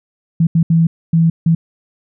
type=tone bursts at uneven times; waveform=sine; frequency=164.81 Hz; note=E3; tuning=in tune; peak=-8 dBFS; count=5; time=0.4-0.47 / 0.55-0.63 / 0.7-0.87 / 1.13-1.3 / 1.46-1.55 s; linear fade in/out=5 ms; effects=none